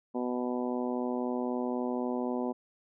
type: harmonic tone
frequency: 123.9 Hz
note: B2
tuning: 6 cents sharp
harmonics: 2 / 3 / 4 / 5 / 6 / 7 / 8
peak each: -32 / -36 / -38 / -40 / -42 / -43 / -44 dBFS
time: 0.14-2.53 s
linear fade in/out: 20 ms
effects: none